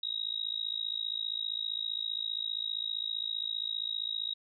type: tone with amplitude modulation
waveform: sine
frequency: 3801 Hz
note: A#7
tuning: 33 cents sharp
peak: -28 dBFS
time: 0.03-4.34 s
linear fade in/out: 5 ms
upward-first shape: sine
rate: 55.2 Hz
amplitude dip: 100%
effects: none